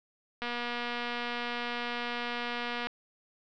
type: click train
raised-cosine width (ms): 0.3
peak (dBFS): -19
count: 589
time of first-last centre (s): 0.42-2.87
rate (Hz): 240
effects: low-pass 5000 Hz 12 dB/octave